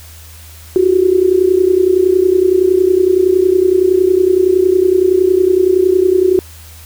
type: tone with amplitude modulation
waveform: sine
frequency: 369.9 Hz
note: F#4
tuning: in tune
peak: -4 dBFS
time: 0.76-6.39 s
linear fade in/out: 0 ms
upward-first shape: sine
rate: 30.8 Hz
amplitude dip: 80%
effects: added 80 Hz sine -35 dBFS peak until 6.85 s + white hiss -39 dBFS RMS until 6.85 s